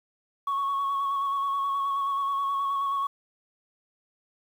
sine tone with vibrato, 1108.7 Hz, C#6, in tune, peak -23 dBFS, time 0.47-3.07 s, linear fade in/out 5 ms, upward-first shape square, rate 9.4 Hz, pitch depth 19 cents each way, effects tanh soft clip ceiling -22 dBFS + 9-bit

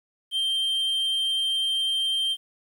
triangle tone, 3154 Hz, G7, 10 cents sharp, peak -21 dBFS, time 0.31-2.37 s, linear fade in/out 50 ms, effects 9-bit

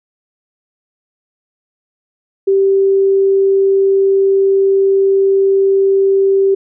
sine tone, 390 Hz, G4, 9 cents flat, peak -8 dBFS, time 2.47-6.55 s, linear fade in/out 10 ms, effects none

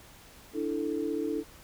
sine chord, D suspended second, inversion none, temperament equal, 293.7 / 329.6 / 440 Hz, D4 / E4 / A4, 0 / 0 / 0 cents, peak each -33 dBFS, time 0.53-1.44 s, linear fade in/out 50 ms, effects pink hiss -53 dBFS RMS until 1.63 s

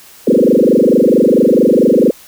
sine tone with frequency modulation, 370 Hz, F#4, in tune, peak -6 dBFS, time 0.27-2.11 s, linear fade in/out 5 ms, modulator 24.5 Hz, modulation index 6.5, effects white hiss -40 dBFS RMS until 2.27 s

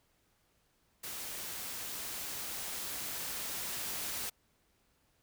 white noise with level ramp, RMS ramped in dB -42 to -38 dBFS, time 1.03-4.3 s, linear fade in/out 10 ms, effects pink hiss -73 dBFS RMS until 5.22 s

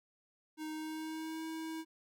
square tone with pitch glide, 311.1 to 321.1 Hz, D#4 to E4, 0 to -45 cents, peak -40 dBFS, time 0.57-1.85 s, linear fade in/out 50 ms, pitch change +55 cents, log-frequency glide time 0.72-1.44 s, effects none

